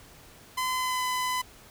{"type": "tone with pitch glide", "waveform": "sawtooth", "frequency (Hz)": [1021, 1007.5], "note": ["C6", "B5"], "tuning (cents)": [-43, 34], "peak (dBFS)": -23, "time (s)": [0.57, 1.42], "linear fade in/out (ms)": 10, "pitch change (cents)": -23, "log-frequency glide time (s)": [0.76, 1.04], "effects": ["pink hiss -52 dBFS RMS until 1.7 s"]}